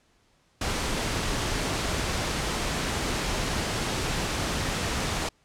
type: noise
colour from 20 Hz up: pink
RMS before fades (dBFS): -28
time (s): 0.61-5.29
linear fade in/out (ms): 5
effects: pink hiss -65 dBFS RMS until 5.44 s + low-pass 8000 Hz 12 dB/octave